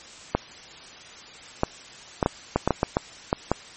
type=clicks; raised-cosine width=1 ms; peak=-5 dBFS; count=11; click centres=0.35 / 1.634 / 2.228 / 2.261 / 2.56 / 2.676 / 2.707 / 2.831 / 2.969 / 3.329 / 3.516 s; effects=white hiss -44 dBFS RMS until 3.76 s + MP3 32 kbps